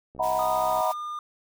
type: click train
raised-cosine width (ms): 2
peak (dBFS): -33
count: 44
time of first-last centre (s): 0.15-0.805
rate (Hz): 65.6
type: chord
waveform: sine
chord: B major seventh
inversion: first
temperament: equal with one note detuned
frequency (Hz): 635 / 740 / 932.3 / 987.8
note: D#5 / F#5 / A#5 / B5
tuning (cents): +35 / 0 / 0 / 0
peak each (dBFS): -27 / -27 / -30 / -28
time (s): 0.19-0.92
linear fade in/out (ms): 10
type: high-pass noise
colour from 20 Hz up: white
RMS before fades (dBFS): -42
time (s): 0.22-0.94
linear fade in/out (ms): 20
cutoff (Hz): 770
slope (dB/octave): 12
type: tone with pitch glide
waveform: triangle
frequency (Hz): 1232 to 1208.7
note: D#6 to D6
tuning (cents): -17 to +49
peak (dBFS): -29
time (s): 0.39-1.19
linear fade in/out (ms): 2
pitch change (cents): -34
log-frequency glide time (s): 0.7-0.82
effects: none